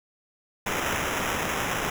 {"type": "noise with sample-and-hold", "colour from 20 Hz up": "violet", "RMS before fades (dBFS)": -28, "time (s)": [0.66, 1.9], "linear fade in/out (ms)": 5, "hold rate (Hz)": 4410, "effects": []}